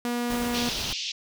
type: tone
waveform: sawtooth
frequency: 240.7 Hz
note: B3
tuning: 44 cents flat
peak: -22 dBFS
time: 0.05-0.69 s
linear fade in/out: 0 ms
type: noise with tremolo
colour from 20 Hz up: pink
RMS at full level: -34 dBFS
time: 0.3-0.93 s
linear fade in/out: 2 ms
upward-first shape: triangle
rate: 8.4 Hz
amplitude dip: 25%
type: band-pass noise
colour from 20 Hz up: pink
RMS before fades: -32 dBFS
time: 0.54-1.12 s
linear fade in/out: 5 ms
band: 2600 to 6000 Hz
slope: 48 dB/octave
effects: none